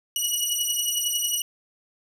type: beating tone pair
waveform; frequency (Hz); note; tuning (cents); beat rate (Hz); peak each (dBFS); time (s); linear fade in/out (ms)
15% pulse; 2912 / 2923; F#7 / F#7; -28 / -22; 11; -19; 0.16-1.42; 2
effects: none